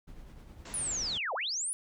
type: noise with tremolo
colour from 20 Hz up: brown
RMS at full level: -47 dBFS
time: 0.07-1.06 s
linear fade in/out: 10 ms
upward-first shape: triangle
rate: 9.8 Hz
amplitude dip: 45%
type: low-pass noise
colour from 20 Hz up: pink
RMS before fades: -46 dBFS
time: 0.65-1.18 s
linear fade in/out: 5 ms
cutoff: 7900 Hz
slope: 96 dB/octave
type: linear two-way sweep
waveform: sine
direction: down then up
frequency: 10110 to 466.2 to 10110 Hz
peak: -31 dBFS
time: 0.74-1.73 s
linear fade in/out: 0 ms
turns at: 1.34 s
effects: none